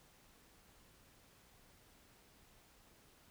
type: silence
effects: pink hiss -66 dBFS RMS until 3.3 s